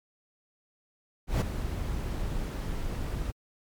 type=noise with ADSR envelope; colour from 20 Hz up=brown; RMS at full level=-22 dBFS; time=1.27-3.32 s; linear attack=140 ms; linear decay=13 ms; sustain=-10 dB; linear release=21 ms; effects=MP3 96 kbps